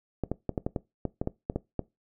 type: clicks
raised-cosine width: 2 ms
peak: -15 dBFS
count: 12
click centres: 0.237 / 0.316 / 0.493 / 0.578 / 0.665 / 0.762 / 1.053 / 1.215 / 1.274 / 1.499 / 1.56 / 1.793 s
effects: noise-tail reverb RT60 0.2 s tail -20 dB re dry